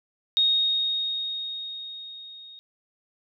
sine tone with level ramp, 3729 Hz, A#7, in tune, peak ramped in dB -17 to -43 dBFS, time 0.37-2.59 s, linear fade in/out 0 ms, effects none

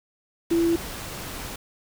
sine tone in noise, 335.7 Hz, E4, 32 cents sharp, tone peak -18 dBFS, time 0.51-0.76 s, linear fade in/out 5 ms, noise pink, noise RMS -35 dBFS, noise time 0.5-1.56 s, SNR +14 dB, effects none

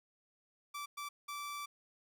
sawtooth tone bursts at uneven times, 1163 Hz, D6, 17 cents flat, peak -37 dBFS, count 3, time 0.74-0.86 / 0.97-1.09 / 1.28-1.66 s, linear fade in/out 10 ms, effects none

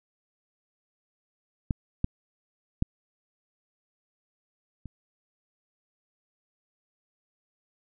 clicks, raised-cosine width 5 ms, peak -13 / -12 / -11 / -28 dBFS, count 4, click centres 1.708 / 2.044 / 2.824 / 4.857 s, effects none

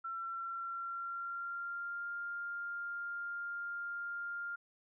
sine tone with pitch glide, 1352 to 1400.5 Hz, E6 to F6, +43 to +4 cents, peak -38 dBFS, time 0.04-4.56 s, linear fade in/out 10 ms, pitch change +61 cents, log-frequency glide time 0.16-2.08 s, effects none

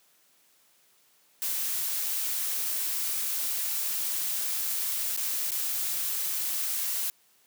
blue noise with dropouts, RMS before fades -30 dBFS, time 1.42-7.1 s, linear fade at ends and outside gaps 0 ms, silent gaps 5.164-5.174 / 5.507-5.518 s, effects white hiss -64 dBFS RMS until 7.46 s + high-pass 150 Hz 12 dB/octave

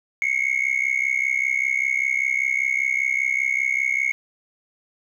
sine tone with amplitude modulation, 2188 Hz, C#7, 23 cents flat, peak -13 dBFS, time 0.22-4.12 s, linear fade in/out 0 ms, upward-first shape sine, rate 65.1 Hz, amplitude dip 100%, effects tanh soft clip ceiling -15 dBFS + 9-bit

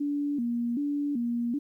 sine tone with vibrato, 261.6 Hz, C4, in tune, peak -26 dBFS, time 0-1.59 s, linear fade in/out 10 ms, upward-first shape square, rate 1.3 Hz, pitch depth 170 cents each way, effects 11-bit

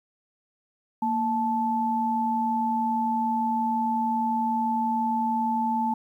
sine tone pair together, 231.6 / 874.4 Hz, A#3 / A5, -11 / -11 cents, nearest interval octave + major seventh, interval 2300 cents, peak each -27 / -24 dBFS, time 1.02-5.94 s, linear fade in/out 5 ms, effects 10-bit

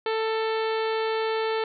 harmonic tone, 443.1 Hz, A4, 12 cents sharp, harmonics 1 / 2 / 3 / 4 / 5 / 6 / 7 / 8 / 9 / 10, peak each -25 / -31 / -35 / -37 / -39 / -41 / -42 / -43 / -44 / -45 dBFS, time 0.06-1.64 s, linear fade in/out 2 ms, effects none

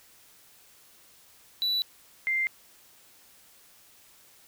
triangle / sine tone pair in turn, 3951 / 2093 Hz, B7 / C7, 0 / 0 cents, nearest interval major seventh, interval 1100 cents, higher first, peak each -23 / -24 dBFS, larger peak first, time 1.62-1.82 / 2.27-2.47 s, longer neither, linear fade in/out 0 ms, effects white hiss -57 dBFS RMS until 4.47 s

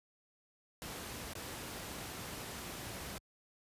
pink noise with dropouts, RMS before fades -44 dBFS, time 0.82-3.18 s, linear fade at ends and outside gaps 0 ms, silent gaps 1.334-1.353 s, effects high-pass 60 Hz 12 dB/octave + resampled to 32000 Hz

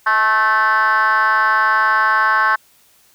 sine tone with frequency modulation, 1311 Hz, E6, 10 cents flat, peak -10 dBFS, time 0.06-2.56 s, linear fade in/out 10 ms, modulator 224 Hz, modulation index 1.8, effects tanh soft clip ceiling -9 dBFS + white hiss -53 dBFS RMS until 3.14 s

